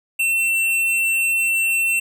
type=tone with hard clipping; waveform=sine; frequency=2699 Hz; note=E7; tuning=40 cents sharp; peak=-18 dBFS; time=0.19-2 s; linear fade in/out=10 ms; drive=11 dB; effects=none